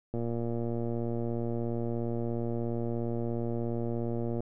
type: click train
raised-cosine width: 2 ms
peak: -21 dBFS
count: 500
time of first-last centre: 0.14-4.405 s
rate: 117 Hz
effects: none